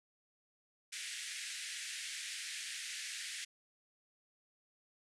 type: band-pass noise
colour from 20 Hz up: pink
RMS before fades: -44 dBFS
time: 0.92-3.45 s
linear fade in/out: 10 ms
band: 1700 to 10000 Hz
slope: 48 dB/octave
effects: none